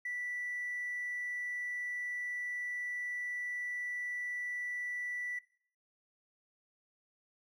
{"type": "tone with hard clipping", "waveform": "sine", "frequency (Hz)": 1966, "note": "B6", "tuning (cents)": -8, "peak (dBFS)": -36, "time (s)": [0.05, 5.39], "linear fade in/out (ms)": 5, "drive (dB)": 1, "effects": ["noise-tail reverb RT60 0.5 s tail -18 dB re dry"]}